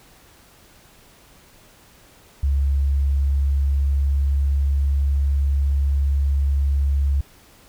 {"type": "tone with pitch glide", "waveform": "sine", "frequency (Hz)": [69.3, 69.7], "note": ["C#2", "C#2"], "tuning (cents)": [0, 10], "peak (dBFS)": -16, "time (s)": [2.43, 7.21], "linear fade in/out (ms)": 5, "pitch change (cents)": 10, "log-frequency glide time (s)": [2.98, 4.87], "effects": ["pink hiss -51 dBFS RMS until 7.68 s"]}